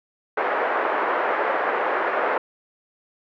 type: band-pass noise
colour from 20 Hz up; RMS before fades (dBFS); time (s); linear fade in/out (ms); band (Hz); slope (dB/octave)
pink; -23; 0.37-2.38; 5; 430 to 1800; 24
effects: none